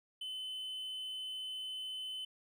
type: tone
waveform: triangle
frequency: 3038 Hz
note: F#7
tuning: 45 cents sharp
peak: -38 dBFS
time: 0.21-2.25 s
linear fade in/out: 5 ms
effects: none